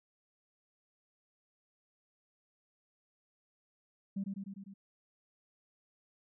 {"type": "tone with echo", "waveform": "sine", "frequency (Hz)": 196, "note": "G3", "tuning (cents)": 0, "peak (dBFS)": -32, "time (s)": [4.16, 4.24], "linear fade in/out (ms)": 10, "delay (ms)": 100, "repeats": 5, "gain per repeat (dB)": -3, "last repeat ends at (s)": 4.74, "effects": ["tanh soft clip ceiling -29 dBFS"]}